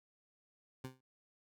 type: tone with exponential decay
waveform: 20% pulse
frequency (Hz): 130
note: C3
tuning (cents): -11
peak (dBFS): -35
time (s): 0.84-1.01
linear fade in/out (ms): 5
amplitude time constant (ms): 35
effects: none